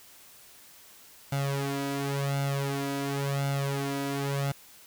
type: tone with flanger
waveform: sawtooth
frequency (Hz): 139.3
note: C#3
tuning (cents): +9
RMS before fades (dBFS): -30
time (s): 1.32-4.52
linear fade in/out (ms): 5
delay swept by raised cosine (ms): 1.4 to 3.1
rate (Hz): 0.93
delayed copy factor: +0.85
effects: white hiss -53 dBFS RMS until 4.86 s